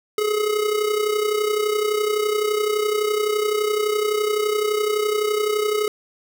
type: tone with amplitude modulation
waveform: square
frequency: 423 Hz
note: G#4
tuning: 32 cents sharp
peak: -17 dBFS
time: 0.18-5.88 s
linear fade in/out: 2 ms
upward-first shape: sine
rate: 31.8 Hz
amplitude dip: 60%
effects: none